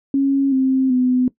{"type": "tone with pitch steps", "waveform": "sine", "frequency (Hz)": [274.6, 263.3, 252.4], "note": ["C#4", "C4", "B3"], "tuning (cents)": [-16, 11, 38], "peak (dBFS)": -13, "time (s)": [0.14, 1.28], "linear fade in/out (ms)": 2, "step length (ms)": 380, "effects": ["noise-tail reverb RT60 0.1 s tail -18 dB re dry"]}